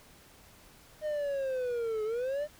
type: linear two-way sweep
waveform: triangle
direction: down then up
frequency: 618 to 423.7 to 610 Hz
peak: -28 dBFS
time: 1.01-2.48 s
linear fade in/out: 50 ms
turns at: 2.04 s
effects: pink hiss -57 dBFS RMS until 2.59 s